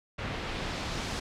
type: noise with low-pass filter sweep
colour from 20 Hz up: pink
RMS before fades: -35 dBFS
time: 0.18-1.2 s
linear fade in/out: 10 ms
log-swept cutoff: 2800 to 6400 Hz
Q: 0.96
effects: none